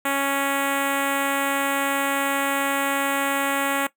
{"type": "tone with notch filter", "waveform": "5% pulse", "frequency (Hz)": 277.2, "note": "C#4", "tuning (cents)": 0, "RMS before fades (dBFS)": -23, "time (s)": [0.05, 3.87], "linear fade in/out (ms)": 5, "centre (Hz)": 4500, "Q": 0.61, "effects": ["noise-tail reverb RT60 0.1 s tail -18 dB re dry"]}